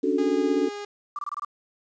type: chord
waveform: sine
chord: D major seventh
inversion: third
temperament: equal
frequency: 277.2 / 293.7 / 370 / 440 Hz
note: C#4 / D4 / F#4 / A4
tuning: 0 / 0 / 0 / 0 cents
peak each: -26 dBFS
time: 0.03-0.69 s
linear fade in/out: 10 ms
type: tone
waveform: sawtooth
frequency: 410 Hz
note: G#4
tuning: 22 cents flat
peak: -29 dBFS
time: 0.18-0.85 s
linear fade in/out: 5 ms
type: tone bursts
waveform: sine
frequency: 1174.7 Hz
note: D6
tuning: in tune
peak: -28 dBFS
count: 6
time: 1.16-1.448 s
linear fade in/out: 2 ms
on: 28 ms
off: 24 ms
effects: resampled to 16000 Hz + 9-bit